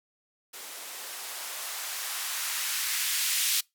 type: noise with band-pass filter sweep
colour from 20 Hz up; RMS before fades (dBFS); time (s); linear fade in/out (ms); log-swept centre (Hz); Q
violet; -32; 0.53-3.61; 10; 360 to 2600; 0.98
effects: noise-tail reverb RT60 0.2 s tail -25 dB re dry